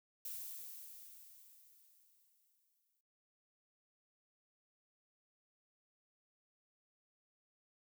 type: noise with exponential decay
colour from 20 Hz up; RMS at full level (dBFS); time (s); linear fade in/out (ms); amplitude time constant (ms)
violet; -44; 0.25-3.01; 2; 600
effects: noise-tail reverb RT60 0.4 s tail -20 dB re dry